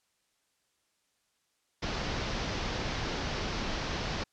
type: low-pass noise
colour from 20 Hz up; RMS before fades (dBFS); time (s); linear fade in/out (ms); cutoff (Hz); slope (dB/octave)
pink; -34; 1.82-4.24; 10; 5900; 48
effects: white hiss -75 dBFS RMS until 4.32 s + low-pass 9000 Hz 12 dB/octave